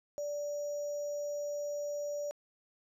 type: tone with sample-and-hold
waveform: sine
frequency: 583 Hz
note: D5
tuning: 13 cents flat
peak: -34 dBFS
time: 0.18-2.31 s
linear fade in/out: 0 ms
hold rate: 6300 Hz
effects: low-pass 10000 Hz 12 dB/octave